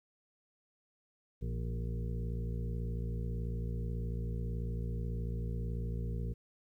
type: harmonic tone with a mistuned harmonic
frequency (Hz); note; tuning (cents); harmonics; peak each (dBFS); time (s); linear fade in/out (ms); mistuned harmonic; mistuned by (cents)
58.27; A#1; 0; 1 / 2 / 3 / 4 / 6 / 7 / 8; -36 / -39 / -43 / -49 / -55 / -51 / -51; 1.41-6.34; 20; 3; -44
effects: 12-bit